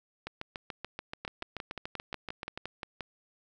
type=two click trains; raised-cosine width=0.3 ms; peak=-21 / -21 dBFS; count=17 / 11; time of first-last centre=0.27-2.575 / 1.25-3.007 s; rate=6.94 / 5.69 Hz; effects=none